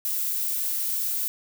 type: noise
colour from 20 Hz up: violet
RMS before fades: -27 dBFS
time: 0.05-1.28 s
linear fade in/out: 0 ms
effects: none